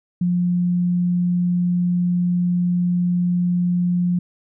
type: tone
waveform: sine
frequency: 177 Hz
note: F3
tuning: 23 cents sharp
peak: -16 dBFS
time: 0.21-4.19 s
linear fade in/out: 5 ms
effects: none